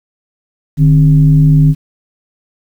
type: tone with frequency modulation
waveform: sine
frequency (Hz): 150.4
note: D3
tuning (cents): +42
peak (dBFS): -4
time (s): 0.77-1.75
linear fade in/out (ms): 50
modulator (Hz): 116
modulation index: 0.51
effects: 7-bit